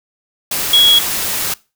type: tone in noise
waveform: sine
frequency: 3327 Hz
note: G#7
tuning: 2 cents sharp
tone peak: -6 dBFS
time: 0.73-0.99 s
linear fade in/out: 5 ms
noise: white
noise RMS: -19 dBFS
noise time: 0.51-1.54 s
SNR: +10 dB
effects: noise-tail reverb RT60 0.3 s tail -22 dB re dry